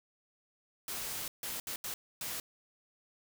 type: noise bursts at uneven times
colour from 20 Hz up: white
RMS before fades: -39 dBFS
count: 5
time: 0.88-1.28 / 1.43-1.6 / 1.67-1.76 / 1.84-1.94 / 2.21-2.4 s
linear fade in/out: 2 ms
effects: none